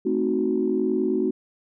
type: chord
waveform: sine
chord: A diminished seventh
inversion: none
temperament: equal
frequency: 220 / 261.6 / 311.1 / 370 Hz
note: A3 / C4 / Eb4 / Gb4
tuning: 0 / 0 / 0 / 0 cents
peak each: -27 / -26 / -27 / -23 dBFS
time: 0.05-1.31 s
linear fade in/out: 10 ms
effects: tanh soft clip ceiling -10 dBFS